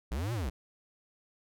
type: linear two-way sweep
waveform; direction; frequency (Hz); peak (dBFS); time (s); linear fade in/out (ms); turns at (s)
square; up then down; 51.91 to 123.5 to 51.91; -32; 0.11-0.5; 10; 0.33
effects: none